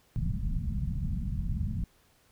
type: low-pass noise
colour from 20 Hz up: pink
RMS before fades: -31 dBFS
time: 0.16-1.84 s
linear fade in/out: 0 ms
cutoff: 210 Hz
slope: 48 dB/octave
effects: pink hiss -65 dBFS RMS until 2.31 s

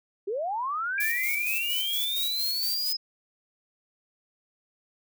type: linear sweep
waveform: sine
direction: up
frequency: 370 to 5120 Hz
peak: -27 dBFS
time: 0.27-2.97 s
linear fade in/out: 10 ms
type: tone with exponential decay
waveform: sine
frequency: 2349 Hz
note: D7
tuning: in tune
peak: -27 dBFS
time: 0.98-2.96 s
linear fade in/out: 2 ms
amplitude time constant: 430 ms
type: noise with tremolo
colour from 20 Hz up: violet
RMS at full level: -31 dBFS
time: 1-2.93 s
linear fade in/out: 5 ms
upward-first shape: square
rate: 4.3 Hz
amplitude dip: 45%
effects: none

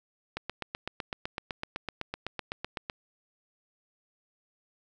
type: click train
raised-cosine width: 0.3 ms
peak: -17 dBFS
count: 21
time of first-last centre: 0.37-2.898 s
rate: 7.91 Hz
effects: none

